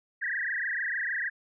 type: tone with frequency modulation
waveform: sine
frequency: 1777 Hz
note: A6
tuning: 17 cents sharp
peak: -28 dBFS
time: 0.21-1.3 s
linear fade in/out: 20 ms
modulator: 26.5 Hz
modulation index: 7.2
effects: none